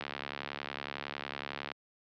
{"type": "click train", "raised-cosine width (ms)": 0.3, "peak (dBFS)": -20, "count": 122, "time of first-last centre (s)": [0.01, 1.717], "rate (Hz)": 70.9, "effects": ["high-pass 150 Hz 12 dB/octave", "low-pass 5000 Hz 12 dB/octave"]}